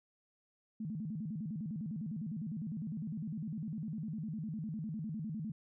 sine tone with vibrato, 185 Hz, F#3, in tune, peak -37 dBFS, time 0.8-5.52 s, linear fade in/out 5 ms, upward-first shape square, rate 9.9 Hz, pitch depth 290 cents each way, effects none

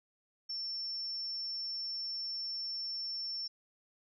sine tone, 5410 Hz, E8, 44 cents sharp, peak -36 dBFS, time 0.49-3.48 s, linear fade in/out 10 ms, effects none

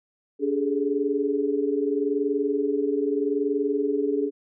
sine tone cluster, 287.1 / 406.2 / 427 Hz, D4 / G#4 / G#4, -39 / -38 / +48 cents, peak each -26 dBFS, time 0.39-4.31 s, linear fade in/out 50 ms, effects none

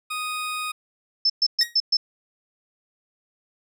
20% pulse tone, 1244.5 Hz, D#6, in tune, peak -22 dBFS, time 0.1-0.72 s, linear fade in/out 10 ms
sine tone bursts, 5274 Hz, E8, in tune, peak -16 dBFS, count 5, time 1.25-1.97 s, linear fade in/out 5 ms, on 48 ms, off 120 ms
sawtooth tone with exponential decay, 1890 Hz, A#6, 23 cents sharp, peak -19 dBFS, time 1.61-1.77 s, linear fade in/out 2 ms, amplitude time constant 34 ms
effects none

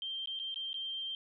sine tone with dropouts, 3156 Hz, G7, 11 cents sharp, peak -36 dBFS, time 0.02-1.15 s, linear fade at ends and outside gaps 1 ms, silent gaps 0.258-0.273 / 0.391-0.398 / 0.543-0.559 / 0.731-0.742 s, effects none

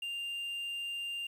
triangle tone with quantisation, 2794 Hz, F7, in tune, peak -34 dBFS, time 0.02-1.27 s, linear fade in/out 5 ms, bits 10, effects none

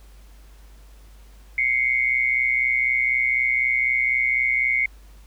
sine tone pair together, 2093 / 2217 Hz, C7 / C#7, 0 / 0 cents, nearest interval minor second, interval 100 cents, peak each -21 dBFS, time 1.58-4.86 s, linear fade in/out 2 ms, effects added 50 Hz sine -44 dBFS peak until 5.26 s + pink hiss -56 dBFS RMS until 5.26 s

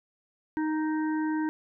harmonic tone, 311.1 Hz, D#4, in tune, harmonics 1 / 3 / 5 / 6, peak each -26 / -36 / -40 / -45 dBFS, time 0.57-1.49 s, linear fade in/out 0 ms, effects none

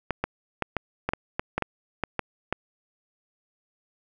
clicks, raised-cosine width 0.5 ms, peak -10 dBFS, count 12, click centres 0.107 / 0.24 / 0.623 / 0.767 / 1.09 / 1.135 / 1.395 / 1.58 / 1.623 / 2.037 / 2.193 / 2.526 s, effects none

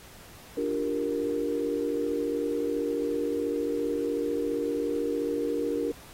sine chord, G minor seventh, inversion second, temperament equal, 293.7 / 349.2 / 392 / 466.2 Hz, D4 / F4 / G4 / Bb4, 0 / 0 / 0 / 0 cents, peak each -31 / -35 / -34 / -29 dBFS, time 0.57-5.92 s, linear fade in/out 5 ms, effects pink hiss -50 dBFS RMS until 6.13 s + AAC 48 kbps

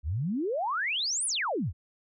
sine exponential two-way sweep, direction up then down, 65.41 to 10360 to 65.41 Hz, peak -27 dBFS, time 0.03-1.73 s, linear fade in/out 50 ms, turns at 1.26 s, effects none

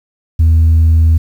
sine tone, 80.9 Hz, E2, 32 cents flat, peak -3 dBFS, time 0.39-1.18 s, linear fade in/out 10 ms, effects tanh soft clip ceiling -4 dBFS + 7-bit

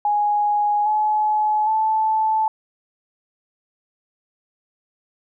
sine tone with pitch steps, 830.6 / 852 / 873.9 Hz, G#5 / G#5 / A5, 0 / +44 / -12 cents, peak -16 dBFS, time 0.05-2.48 s, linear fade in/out 2 ms, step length 810 ms, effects none

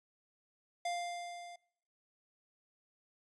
square tone with level ramp, 698.5 Hz, F5, in tune, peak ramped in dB -34 to -49 dBFS, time 0.85-1.56 s, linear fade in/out 5 ms, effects noise-tail reverb RT60 0.7 s tail -24 dB re dry + resampled to 22050 Hz

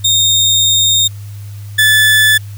30% pulse tone pair in turn, 3681 / 1737.2 Hz, A#7 / A6, -23 / -23 cents, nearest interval octave + minor second, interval 1300 cents, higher first, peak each -6 / -4 dBFS, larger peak second, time 0.04-1.08 / 1.78-2.38 s, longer first, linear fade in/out 10 ms, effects added 102 Hz sine -25 dBFS peak until 2.57 s + white hiss -43 dBFS RMS until 2.57 s

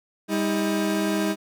30% pulse tone pair together, 199.9 / 317.3 Hz, G3 / D#4, +34 / +34 cents, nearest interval minor sixth, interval 800 cents, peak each -22 dBFS, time 0.28-1.36 s, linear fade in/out 50 ms, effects none

